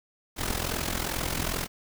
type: noise with amplitude modulation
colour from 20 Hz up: pink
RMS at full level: -27 dBFS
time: 0.36-1.68 s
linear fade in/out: 50 ms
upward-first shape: sine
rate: 42.5 Hz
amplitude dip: 75%
effects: none